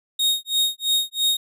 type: tone with tremolo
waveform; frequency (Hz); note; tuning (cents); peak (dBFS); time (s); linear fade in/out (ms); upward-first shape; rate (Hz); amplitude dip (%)
40% pulse; 3729; A#7; 0; -15; 0.19-1.37; 5; sine; 3; 100
effects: none